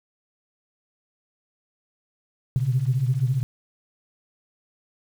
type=tone cluster; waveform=sine; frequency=123 / 128.7 / 137.7 Hz; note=B2 / C3 / C#3; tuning=-7 / -28 / -11 cents; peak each=-22 / -28 / -23 dBFS; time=2.56-3.43 s; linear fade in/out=0 ms; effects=tanh soft clip ceiling -11 dBFS + 8-bit